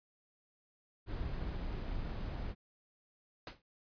brown noise, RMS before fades -39 dBFS, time 1.06-2.55 s, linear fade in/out 50 ms
pink noise with exponential decay, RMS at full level -40 dBFS, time 3.47-3.62 s, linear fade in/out 2 ms, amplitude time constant 31 ms
effects resampled to 11025 Hz

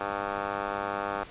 10% pulse tone with band-pass filter, 100 Hz, G2, 35 cents sharp, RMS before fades -32 dBFS, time 0-1.24 s, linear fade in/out 10 ms, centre 1000 Hz, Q 8.4, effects pink hiss -47 dBFS RMS until 1.3 s + resampled to 8000 Hz

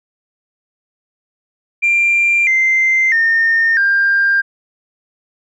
sine tone with pitch steps, 2378 / 2082 / 1823.1 / 1596.3 Hz, D7 / C7 / A#6 / G6, +21 / -9 / -39 / +31 cents, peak -9 dBFS, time 1.82-4.42 s, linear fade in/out 20 ms, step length 650 ms, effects tanh soft clip ceiling -6 dBFS

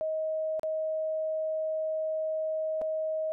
sine tone with dropouts, 630 Hz, D#5, 21 cents sharp, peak -28 dBFS, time 0.01-3.32 s, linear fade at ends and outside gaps 0 ms, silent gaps 0.595-0.632 / 2.814-2.818 s, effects none

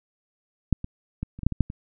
clicks, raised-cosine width 5 ms, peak -6 / -19 / -16 / -27 / -19 / -6 / -16 / -6 / -22 dBFS, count 9, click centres 0.727 / 0.844 / 1.23 / 1.39 / 1.433 / 1.466 / 1.523 / 1.607 / 1.701 s, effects none

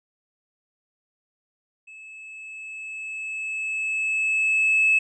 triangle tone with level ramp, 2600 Hz, E7, 24 cents flat, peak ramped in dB -40 to -12 dBFS, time 1.87-4.99 s, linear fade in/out 10 ms, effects tanh soft clip ceiling -12 dBFS + resampled to 22050 Hz

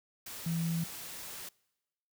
sine tone in noise, 166.2 Hz, E3, 15 cents sharp, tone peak -30 dBFS, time 0.46-0.84 s, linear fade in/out 5 ms, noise white, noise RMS -44 dBFS, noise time 0.26-1.49 s, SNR +11 dB, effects noise-tail reverb RT60 1.0 s tail -25 dB re dry

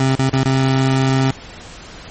25% pulse tone with dropouts, 132.9 Hz, C3, 27 cents sharp, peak -9 dBFS, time 0-1.31 s, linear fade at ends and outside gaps 2 ms, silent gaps 0.153-0.19 / 0.295-0.332 / 0.433-0.454 s, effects pink hiss -36 dBFS RMS until 2.1 s + MP3 32 kbps

